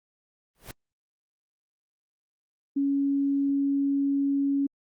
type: noise with exponential growth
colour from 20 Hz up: pink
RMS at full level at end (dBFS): -35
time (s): 0.55-0.71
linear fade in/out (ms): 1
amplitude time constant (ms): 34
type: tone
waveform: sine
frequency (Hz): 278.7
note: C#4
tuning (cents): +9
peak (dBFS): -22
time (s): 2.76-4.67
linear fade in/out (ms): 10
effects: Opus 32 kbps